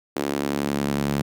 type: tone with high-pass filter sweep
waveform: sawtooth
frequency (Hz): 71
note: C#2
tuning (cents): +42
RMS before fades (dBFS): -25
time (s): 0.16-1.22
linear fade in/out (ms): 5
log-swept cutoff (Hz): 320 to 170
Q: 1.8
effects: none